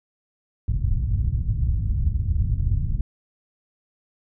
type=low-pass noise; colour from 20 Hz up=white; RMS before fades=-22 dBFS; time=0.68-3.01 s; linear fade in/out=2 ms; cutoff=110 Hz; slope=24 dB/octave; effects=none